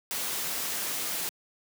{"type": "noise", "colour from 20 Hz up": "white", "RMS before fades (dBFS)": -32, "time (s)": [0.11, 1.29], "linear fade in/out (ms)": 0, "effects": ["high-pass 150 Hz 12 dB/octave"]}